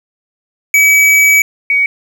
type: tone pair in turn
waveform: square / sine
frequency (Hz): 2282 / 2252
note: C#7 / C#7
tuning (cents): +50 / +27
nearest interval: unison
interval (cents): 23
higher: first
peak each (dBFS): -6 / -8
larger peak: first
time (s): 0.74-1.42 / 1.7-1.86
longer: first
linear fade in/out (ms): 2
effects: 7-bit